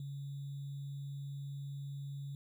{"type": "tone with sample-and-hold", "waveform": "sine", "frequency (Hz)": 140, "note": "C#3", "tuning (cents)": 18, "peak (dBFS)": -40, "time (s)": [0, 2.35], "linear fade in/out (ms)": 2, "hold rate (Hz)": 3675, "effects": []}